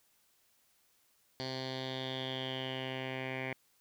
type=tone with low-pass filter sweep; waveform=10% pulse; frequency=130.81 Hz; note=C3; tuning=in tune; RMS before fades=-39 dBFS; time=1.4-3.53 s; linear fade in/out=0 ms; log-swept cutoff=4400 to 2300 Hz; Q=6.9; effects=white hiss -71 dBFS RMS until 3.8 s